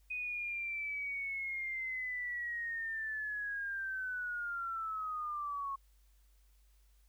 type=linear sweep; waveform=sine; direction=down; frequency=2500 to 1091 Hz; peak=-36 dBFS; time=0.1-5.76 s; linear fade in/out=10 ms; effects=added 50 Hz sine -63 dBFS peak until 7.08 s + white hiss -75 dBFS RMS until 7.08 s